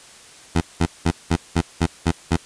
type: tone bursts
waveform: 15% pulse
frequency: 84.4 Hz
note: E2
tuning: 41 cents sharp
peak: -9 dBFS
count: 8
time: 0.55-2.368 s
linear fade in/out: 10 ms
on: 61 ms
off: 190 ms
effects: white hiss -45 dBFS RMS until 2.45 s + resampled to 22050 Hz